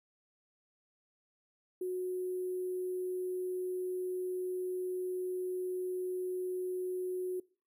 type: tone with sample-and-hold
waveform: sine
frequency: 366.3 Hz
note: F#4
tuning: 17 cents flat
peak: -33 dBFS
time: 1.81-7.4 s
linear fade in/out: 5 ms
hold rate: 11025 Hz
effects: noise-tail reverb RT60 0.4 s tail -23 dB re dry